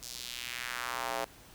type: tone with high-pass filter sweep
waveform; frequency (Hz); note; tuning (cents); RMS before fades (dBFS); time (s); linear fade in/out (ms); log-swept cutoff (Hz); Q
square; 61; B1; -21; -38; 0.02-1.25; 10; 5700 to 600; 1.7
effects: pink hiss -55 dBFS RMS until 1.54 s